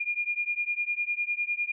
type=beating tone pair; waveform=sine; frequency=2414 / 2423.9 Hz; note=D7 / D#7; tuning=+47 / -46 cents; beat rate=9.9 Hz; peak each=-30 dBFS; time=0-1.72 s; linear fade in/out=10 ms; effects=none